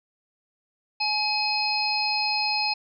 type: harmonic tone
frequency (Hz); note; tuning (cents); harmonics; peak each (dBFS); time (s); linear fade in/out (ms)
845; G#5; +30; 1 / 3 / 5 / 6; -28 / -28 / -28 / -28; 1-2.74; 10
effects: none